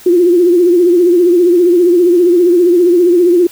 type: tone with vibrato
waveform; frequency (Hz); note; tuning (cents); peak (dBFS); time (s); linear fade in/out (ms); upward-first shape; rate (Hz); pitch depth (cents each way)
sine; 351.3; F4; +10; -5; 0.06-3.47; 5; triangle; 15; 86
effects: white hiss -37 dBFS RMS until 3.51 s